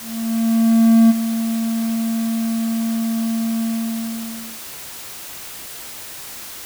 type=tone with ADSR envelope; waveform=triangle; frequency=226.7 Hz; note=A#3; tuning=48 cents flat; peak=-5 dBFS; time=0-4.61 s; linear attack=1100 ms; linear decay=26 ms; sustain=-11 dB; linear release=980 ms; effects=white hiss -34 dBFS RMS until 6.65 s